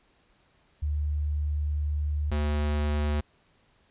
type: tone pair in turn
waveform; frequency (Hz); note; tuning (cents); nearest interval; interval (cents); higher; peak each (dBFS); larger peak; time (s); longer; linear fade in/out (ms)
sine / square; 74.2 / 74.2; D2 / D2; +18 / +18; unison; 0; neither; -25; neither; 0.82-2.31 / 2.31-3.21; first; 10
effects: pink hiss -65 dBFS RMS until 3.9 s + resampled to 8000 Hz